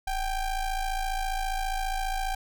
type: ring-modulated tone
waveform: square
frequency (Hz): 397.4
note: G4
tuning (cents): +24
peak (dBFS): -25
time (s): 0.07-2.35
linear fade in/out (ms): 5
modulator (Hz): 370
effects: none